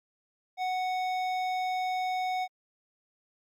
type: tone with hard clipping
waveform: sine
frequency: 740 Hz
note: F#5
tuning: in tune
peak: -30 dBFS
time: 0.57-2.48 s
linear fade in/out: 50 ms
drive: 12 dB
effects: Opus 48 kbps